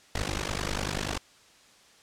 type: noise with amplitude modulation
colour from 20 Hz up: pink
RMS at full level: -27 dBFS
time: 0.15-1.18 s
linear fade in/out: 5 ms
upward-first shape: sine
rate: 50.2 Hz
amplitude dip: 95%
effects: white hiss -57 dBFS RMS until 2.02 s + low-pass 7000 Hz 12 dB/octave

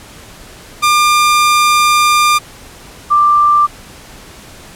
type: tone pair in turn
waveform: sawtooth / sine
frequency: 1200 / 1181.4 Hz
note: D6 / D6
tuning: +37 / +10 cents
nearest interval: unison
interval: 27 cents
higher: first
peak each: -4 / -6 dBFS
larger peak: first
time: 0.82-2.39 / 3.1-3.67 s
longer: first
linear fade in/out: 20 ms
effects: pink hiss -36 dBFS RMS until 4.75 s + low-pass 12000 Hz 12 dB/octave

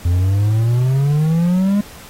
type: exponential sweep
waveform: triangle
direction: up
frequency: 85.1 to 207.7 Hz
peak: -10 dBFS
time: 0.05-1.81 s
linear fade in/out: 5 ms
effects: pink hiss -39 dBFS RMS until 2.09 s + AAC 48 kbps

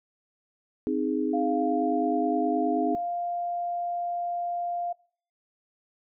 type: chord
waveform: sine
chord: Ab major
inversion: first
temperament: equal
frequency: 261.6 / 311.1 / 415.3 Hz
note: C4 / Eb4 / Ab4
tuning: 0 / 0 / 0 cents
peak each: -28 / -28 / -30 dBFS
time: 0.87-2.95 s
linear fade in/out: 0 ms
type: tone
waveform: sine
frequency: 698.5 Hz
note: F5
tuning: in tune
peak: -27 dBFS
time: 1.33-4.93 s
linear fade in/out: 10 ms
effects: noise-tail reverb RT60 0.5 s tail -24 dB re dry

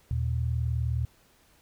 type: tone pair together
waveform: sine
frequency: 79.1 / 118.8 Hz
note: D#2 / A#2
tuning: +29 / +33 cents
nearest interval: perfect fifth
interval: 704 cents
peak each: -28 dBFS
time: 0.11-1.05 s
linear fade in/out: 0 ms
effects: pink hiss -62 dBFS RMS until 1.61 s

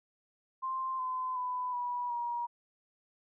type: tone with pitch steps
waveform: sine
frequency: 1048 / 1023.5 / 999.5 / 976.1 / 953.3 Hz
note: C6 / C6 / B5 / B5 / A#5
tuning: +2 / -38 / +20 / -21 / +39 cents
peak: -32 dBFS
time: 0.62-2.47 s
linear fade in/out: 20 ms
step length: 370 ms
effects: none

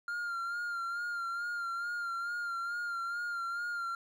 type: tone with vibrato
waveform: triangle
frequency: 1396.9 Hz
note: F6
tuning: in tune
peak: -32 dBFS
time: 0.08-3.95 s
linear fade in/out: 2 ms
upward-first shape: sine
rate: 2.3 Hz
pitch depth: 37 cents each way
effects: none

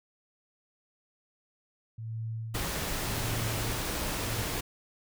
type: tone with tremolo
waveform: sine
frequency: 112.5 Hz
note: A2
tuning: 39 cents sharp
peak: -32 dBFS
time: 1.98-4.42 s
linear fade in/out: 5 ms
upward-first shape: sine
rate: 0.87 Hz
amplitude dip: 100%
type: noise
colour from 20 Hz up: pink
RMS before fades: -33 dBFS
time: 2.54-4.61 s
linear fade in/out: 10 ms
effects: none

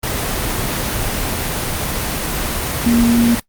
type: tone in noise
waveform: sine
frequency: 235 Hz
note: A#3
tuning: 14 cents sharp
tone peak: -10 dBFS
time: 2.86-3.35 s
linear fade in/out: 5 ms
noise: pink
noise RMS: -20 dBFS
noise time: 0.03-3.4 s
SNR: +7 dB
effects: noise-tail reverb RT60 0.1 s tail -19 dB re dry + Opus 24 kbps

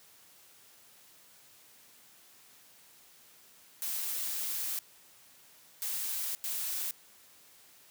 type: noise bursts at uneven times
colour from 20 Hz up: blue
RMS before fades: -35 dBFS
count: 3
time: 3.82-4.79 / 5.82-6.35 / 6.44-6.91 s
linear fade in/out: 0 ms
effects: white hiss -59 dBFS RMS until 7.9 s + high-pass 80 Hz 12 dB/octave

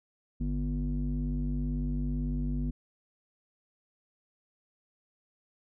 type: tone with low-pass filter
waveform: square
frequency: 49 Hz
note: G1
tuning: in tune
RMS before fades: -31 dBFS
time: 0.4-2.71 s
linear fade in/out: 10 ms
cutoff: 220 Hz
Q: 6.8
effects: none

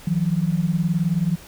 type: beating tone pair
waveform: sine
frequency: 160 / 179 Hz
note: D#3 / F3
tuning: +49 / +43 cents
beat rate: 19 Hz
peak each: -21 dBFS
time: 0.07-1.36 s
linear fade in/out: 5 ms
effects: added 50 Hz sine -49 dBFS peak until 1.47 s + pink hiss -44 dBFS RMS until 1.47 s

